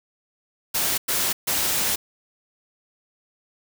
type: noise bursts at uneven times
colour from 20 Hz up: white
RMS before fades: -23 dBFS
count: 3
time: 0.74-0.98 / 1.08-1.33 / 1.47-1.96 s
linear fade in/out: 10 ms
effects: none